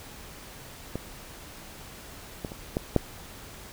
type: clicks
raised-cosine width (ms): 2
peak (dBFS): -17 / -19 / -25 / -12 / -6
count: 5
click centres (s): 0.956 / 2.448 / 2.519 / 2.769 / 2.963
effects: pink hiss -45 dBFS RMS until 3.72 s